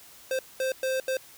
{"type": "tone bursts at uneven times", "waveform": "square", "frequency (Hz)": 523.3, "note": "C5", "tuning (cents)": 0, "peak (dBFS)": -26, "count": 4, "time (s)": [[0.31, 0.39], [0.6, 0.72], [0.83, 1], [1.08, 1.17]], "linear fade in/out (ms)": 2, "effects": ["white hiss -51 dBFS RMS until 1.37 s"]}